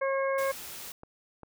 harmonic tone, 542 Hz, C#5, 39 cents flat, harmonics 1 / 2 / 3 / 4, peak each -27 / -33 / -37 / -39 dBFS, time 0.01-0.52 s, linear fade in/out 10 ms
white noise, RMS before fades -42 dBFS, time 0.38-0.92 s, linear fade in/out 2 ms
clicks, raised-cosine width 1 ms, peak -31 dBFS, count 2, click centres 1.034 / 1.433 s
effects none

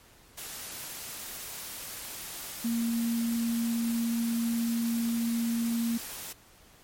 sine tone in noise, 232 Hz, A#3, 8 cents flat, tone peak -26 dBFS, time 2.64-5.98 s, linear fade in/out 10 ms, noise white, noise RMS -40 dBFS, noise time 0.37-6.33 s, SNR +11 dB, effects pink hiss -57 dBFS RMS until 6.83 s + MP3 64 kbps

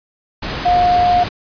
sine tone in noise, 713 Hz, F5, 36 cents sharp, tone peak -10 dBFS, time 0.65-1.24 s, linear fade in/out 10 ms, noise pink, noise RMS -23 dBFS, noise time 0.42-1.29 s, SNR +10 dB, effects resampled to 11025 Hz

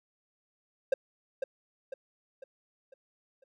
triangle tone with echo, 531 Hz, C5, 25 cents sharp, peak -19 dBFS, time 0.92-0.94 s, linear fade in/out 5 ms, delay 500 ms, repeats 5, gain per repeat -7 dB, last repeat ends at 3.44 s, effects none

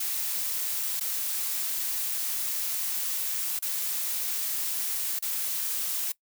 blue noise with dropouts, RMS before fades -30 dBFS, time 0-6.12 s, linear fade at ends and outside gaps 5 ms, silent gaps 0.998-1.008 / 3.591-3.623 / 5.191-5.223 s, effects noise-tail reverb RT60 0.1 s tail -21 dB re dry

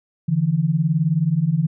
sine beating tone pair, 146.3 / 165.3 Hz, D3 / E3, -6 / +5 cents, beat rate 19 Hz, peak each -20 / -18 dBFS, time 0.28-1.67 s, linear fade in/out 10 ms, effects none

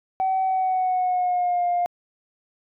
sine tone with pitch glide, 760 to 705 Hz, F#5 to F5, +46 to +16 cents, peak -18 dBFS, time 0.2-1.86 s, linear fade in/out 0 ms, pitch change -130 cents, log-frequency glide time 0.44-1.66 s, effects tanh soft clip ceiling -16 dBFS

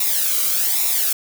blue noise with flanger, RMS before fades -19 dBFS, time 0-1.13 s, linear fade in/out 5 ms, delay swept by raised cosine 0.64 to 1.16 ms, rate 1.2 Hz, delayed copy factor -0.7, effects none

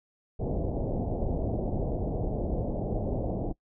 pink low-pass noise, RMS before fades -30 dBFS, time 0.39-3.53 s, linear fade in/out 20 ms, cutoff 730 Hz, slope 48 dB/octave, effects noise-tail reverb RT60 0.1 s tail -23 dB re dry

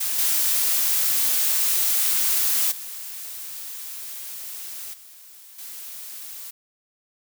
blue noise with level steps, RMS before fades -25 / -21 / -35 / -46 / -37 dBFS, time 0-6.51 s, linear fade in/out 10 ms, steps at 0.18 / 2.71 / 4.93 / 5.58 s, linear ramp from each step 10 ms, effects none

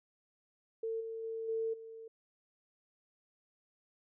sine tone with level steps, 449.8 Hz, A4, 38 cents sharp, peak -34 / -39 / -37 / -32 / -46 dBFS, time 0.83-2.08 s, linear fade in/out 5 ms, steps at 1 / 1.23 / 1.48 / 1.73 s, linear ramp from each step 10 ms, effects none

